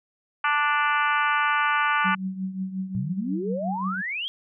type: harmonic tone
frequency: 293.7 Hz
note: D4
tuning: in tune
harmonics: 3 / 4 / 5 / 6 / 7 / 8 / 9 / 10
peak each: -27 / -24 / -25 / -31 / -33 / -32 / -34 / -37 dBFS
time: 0.44-2.15 s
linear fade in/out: 5 ms
type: tone with tremolo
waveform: sine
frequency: 189 Hz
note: F#3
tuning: 37 cents sharp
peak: -24 dBFS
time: 2.04-4.02 s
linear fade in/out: 20 ms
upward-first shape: triangle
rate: 5.6 Hz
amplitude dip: 75%
type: exponential sweep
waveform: sine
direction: up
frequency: 112.6 to 3322 Hz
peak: -27 dBFS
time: 2.95-4.28 s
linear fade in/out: 0 ms
effects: none